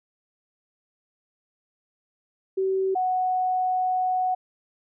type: tone pair in turn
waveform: sine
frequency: 382.1 / 739.4 Hz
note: G4 / F#5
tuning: -44 / -1 cents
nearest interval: major seventh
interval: 1143 cents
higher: second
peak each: -21 dBFS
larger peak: neither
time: 2.57-2.95 / 2.95-4.35 s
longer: second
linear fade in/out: 10 ms
effects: none